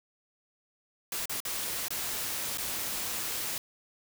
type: noise with dropouts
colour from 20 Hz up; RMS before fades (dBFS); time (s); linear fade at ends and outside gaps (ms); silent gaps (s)
white; -34; 1.12-3.58; 2; 1.257-1.295 / 1.403-1.451 / 1.883-1.905 / 2.574-2.582
effects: none